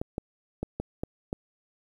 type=clicks; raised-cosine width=2 ms; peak=-17 dBFS; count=6; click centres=0.015 / 0.181 / 0.63 / 0.8 / 1.035 / 1.329 s; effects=9-bit